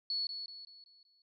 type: tone with echo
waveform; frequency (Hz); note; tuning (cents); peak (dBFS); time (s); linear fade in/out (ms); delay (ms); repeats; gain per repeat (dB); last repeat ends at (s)
sine; 4400; C#8; -14; -32; 0.1-0.27; 2; 190; 5; -7; 1.22
effects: none